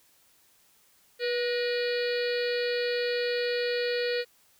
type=harmonic tone with a mistuned harmonic; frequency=486 Hz; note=B4; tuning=28 cents flat; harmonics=1 / 3 / 4 / 5 / 6 / 7 / 8 / 9 / 10; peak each=-27 / -39 / -36 / -39 / -42 / -46 / -43 / -37 / -48 dBFS; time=1.19-4.25 s; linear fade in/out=50 ms; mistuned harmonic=4; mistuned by=-61 cents; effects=white hiss -63 dBFS RMS until 4.59 s